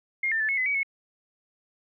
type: tone with pitch steps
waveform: sine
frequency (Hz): 2129 / 1793 / 1744 / 2189 / 2025 / 2267 / 2195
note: C7 / A6 / A6 / C#7 / B6 / C#7 / C#7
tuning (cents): +30 / +32 / -16 / -22 / +43 / +38 / -18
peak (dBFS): -23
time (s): 0.23-0.832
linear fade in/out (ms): 5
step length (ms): 86
effects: none